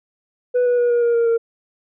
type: tone with pitch steps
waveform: sine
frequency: 493.9 / 488.2 / 482.6 / 477.1 / 471.6 / 466.2 / 460.8 Hz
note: B4 / B4 / B4 / A#4 / A#4 / A#4 / A#4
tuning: 0 / -20 / -40 / +40 / +20 / 0 / -20 cents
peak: -11 dBFS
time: 0.54-1.38 s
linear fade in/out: 20 ms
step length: 120 ms
effects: tanh soft clip ceiling -13 dBFS